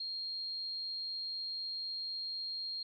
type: tone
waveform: sine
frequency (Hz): 4228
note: C8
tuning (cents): +17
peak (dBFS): -37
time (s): 0-2.83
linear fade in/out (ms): 5
effects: none